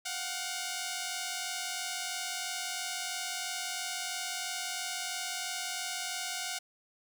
5% pulse tone pair together, 711 / 754 Hz, F5 / F#5, +31 / +32 cents, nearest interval minor second, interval 101 cents, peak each -26 dBFS, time 0.05-6.59 s, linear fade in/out 10 ms, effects none

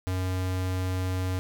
square tone, 92.5 Hz, F#2, in tune, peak -27 dBFS, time 0.07-1.39 s, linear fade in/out 0 ms, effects none

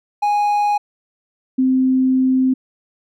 triangle / sine tone pair in turn, 827 / 259.8 Hz, G#5 / C4, -8 / -12 cents, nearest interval octave + minor sixth, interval 2004 cents, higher first, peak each -12 dBFS, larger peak neither, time 0.22-0.78 / 1.58-2.54 s, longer second, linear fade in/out 10 ms, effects none

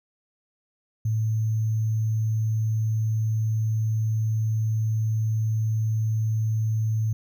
sine tone with sample-and-hold, 110 Hz, A2, in tune, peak -21 dBFS, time 1.05-7.13 s, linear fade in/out 5 ms, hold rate 6300 Hz, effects none

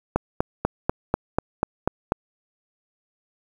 click train, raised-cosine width 1 ms, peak -5 dBFS, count 9, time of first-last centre 0.16-2.121 s, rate 4.08 Hz, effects 7-bit

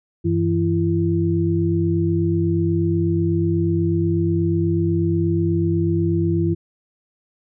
sine tone cluster, 96.1 / 164.3 / 337.3 Hz, G2 / E3 / E4, -34 / -5 / +40 cents, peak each -21 / -21 / -20 dBFS, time 0.24-6.55 s, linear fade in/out 20 ms, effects none

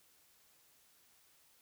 silence, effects white hiss -68 dBFS RMS until 1.61 s

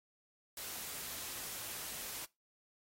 white noise, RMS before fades -44 dBFS, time 0.57-2.25 s, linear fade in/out 2 ms, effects noise-tail reverb RT60 0.2 s tail -20 dB re dry + AAC 48 kbps

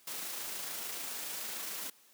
white noise with amplitude modulation, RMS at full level -39 dBFS, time 0.07-1.9 s, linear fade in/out 5 ms, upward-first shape sine, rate 26.9 Hz, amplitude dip 25%, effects white hiss -63 dBFS RMS until 2.13 s + high-pass 200 Hz 12 dB/octave

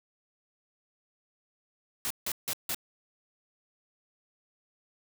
white noise bursts, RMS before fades -32 dBFS, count 4, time 2.05-2.746 s, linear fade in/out 0 ms, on 54 ms, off 160 ms, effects none

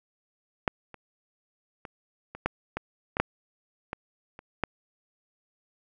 clicks, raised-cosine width 0.5 ms, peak -8 / -28 / -24 / -24 / -10 / -15 / -16 / -6 / -17 / -28 / -10 dBFS, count 11, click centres 0.678 / 0.943 / 1.852 / 2.35 / 2.46 / 2.77 / 3.169 / 3.2 / 3.931 / 4.391 / 4.637 s, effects none

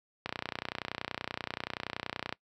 click train, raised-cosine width 0.3 ms, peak -17 dBFS, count 64, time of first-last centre 0.26-2.326 s, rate 30.5 Hz, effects noise-tail reverb RT60 0.1 s tail -22 dB re dry + high-pass 80 Hz 12 dB/octave

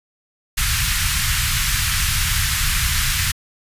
pink band-stop noise, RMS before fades -19 dBFS, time 0.57-3.32 s, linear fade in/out 10 ms, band 130 to 1400 Hz, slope 24 dB/octave, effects resampled to 32000 Hz

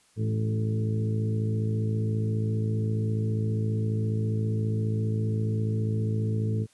harmonic tone with a mistuned harmonic, 54.8 Hz, A1, 6 cents flat, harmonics 2 / 3 / 4 / 5 / 6 / 7 / 8, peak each -25 / -37 / -33 / -43 / -41 / -46 / -37 dBFS, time 0.16-6.67 s, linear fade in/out 50 ms, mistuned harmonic 4, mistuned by -32 cents, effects white hiss -62 dBFS RMS until 6.73 s + resampled to 24000 Hz

